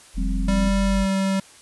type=linear sweep; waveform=sine; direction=up; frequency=41.79 to 49 Hz; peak=-21 dBFS; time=0.14-1.07 s; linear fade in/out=50 ms
type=chord; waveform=sine; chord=F suspended second; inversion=none; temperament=equal; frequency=174.61 / 196 / 261.6 Hz; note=F3 / G3 / C4; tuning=0 / 0 / 0 cents; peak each=-31 / -29 / -30 dBFS; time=0.17-0.69 s; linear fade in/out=10 ms
type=tone with pitch glide; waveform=square; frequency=196 to 193.3 Hz; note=G3 to G3; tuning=0 to -24 cents; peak=-20 dBFS; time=0.48-1.4 s; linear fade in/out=5 ms; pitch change=-24 cents; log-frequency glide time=0.84-1.09 s
effects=white hiss -48 dBFS RMS until 1.61 s + resampled to 24000 Hz